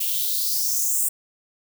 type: noise with high-pass filter sweep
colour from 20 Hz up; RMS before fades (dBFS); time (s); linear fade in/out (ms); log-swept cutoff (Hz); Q
violet; -23; 0-1.09; 10; 2800 to 8500; 4.2
effects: none